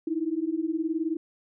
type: beating tone pair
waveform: sine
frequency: 311.1 / 330.1 Hz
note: D#4 / E4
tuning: 0 / +2 cents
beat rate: 19 Hz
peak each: -29 / -28 dBFS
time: 0.07-1.17 s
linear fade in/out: 5 ms
effects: none